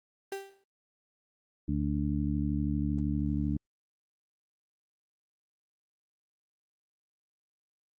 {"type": "tone with exponential decay", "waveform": "35% pulse", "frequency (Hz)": 392, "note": "G4", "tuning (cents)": 0, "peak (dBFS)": -30, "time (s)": [0.32, 0.64], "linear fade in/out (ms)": 2, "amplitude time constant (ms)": 68}
{"type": "harmonic tone", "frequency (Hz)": 72.7, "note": "D2", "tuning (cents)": -17, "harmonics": [1, 2, 3, 4], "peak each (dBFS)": [-33, -33, -33, -33], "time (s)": [1.68, 3.57], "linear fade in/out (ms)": 5}
{"effects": ["Opus 24 kbps"]}